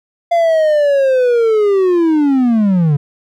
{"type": "linear sweep", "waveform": "triangle", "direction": "down", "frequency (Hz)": [691, 138.59], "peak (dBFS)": -7, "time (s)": [0.31, 2.97], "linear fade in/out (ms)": 10, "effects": []}